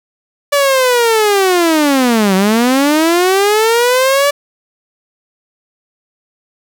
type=linear two-way sweep; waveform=sawtooth; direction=down then up; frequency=579 to 185 to 579 Hz; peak=-5 dBFS; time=0.52-4.31 s; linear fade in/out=10 ms; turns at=2.35 s; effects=none